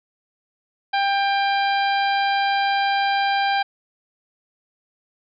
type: harmonic tone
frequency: 794 Hz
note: G5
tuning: 22 cents sharp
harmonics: 1 / 2 / 3 / 4 / 5 / 6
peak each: -19 / -25 / -29 / -31 / -33 / -35 dBFS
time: 0.93-3.63 s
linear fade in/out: 10 ms
effects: none

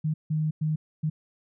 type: tone bursts at uneven times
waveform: sine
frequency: 155 Hz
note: D#3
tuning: 6 cents flat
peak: -23 dBFS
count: 4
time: 0.04-0.14 / 0.3-0.51 / 0.61-0.76 / 1.03-1.1 s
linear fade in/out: 10 ms
effects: none

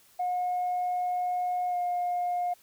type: tone with pitch glide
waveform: sine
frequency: 721 to 711.5 Hz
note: F#5 to F5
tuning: -45 to +32 cents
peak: -25 dBFS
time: 0.19-2.54 s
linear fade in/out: 10 ms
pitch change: -23 cents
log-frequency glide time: 1.69-1.76 s
effects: tanh soft clip ceiling -23 dBFS + white hiss -60 dBFS RMS until 2.62 s

